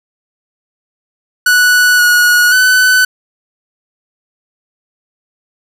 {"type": "tone with pitch steps", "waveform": "45% pulse", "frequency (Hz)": [1476, 1455, 1505], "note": ["F#6", "F#6", "F#6"], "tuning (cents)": [-5, -29, 29], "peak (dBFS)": -6, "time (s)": [1.46, 3.05], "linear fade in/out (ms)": 5, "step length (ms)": 530, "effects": []}